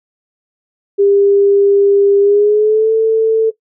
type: tone with pitch glide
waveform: sine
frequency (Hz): 400.4 to 444.3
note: G4 to A4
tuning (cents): +37 to +17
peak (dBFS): -7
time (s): 0.98-3.51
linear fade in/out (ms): 20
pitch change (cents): +180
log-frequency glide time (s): 2.2-2.92
effects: noise-tail reverb RT60 0.1 s tail -17 dB re dry